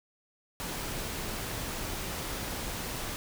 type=noise; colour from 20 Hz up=pink; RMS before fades=-36 dBFS; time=0.6-3.16 s; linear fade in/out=0 ms; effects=none